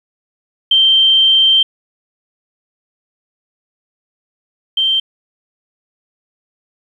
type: tone pair in turn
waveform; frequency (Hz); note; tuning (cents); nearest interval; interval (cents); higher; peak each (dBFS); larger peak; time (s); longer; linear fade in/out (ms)
sine; 3136 / 3136; G7 / G7; 0 / 0; unison; 0; neither; -7 / -11; first; 0.71-1.63 / 4.77-5; first; 5
effects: 8-bit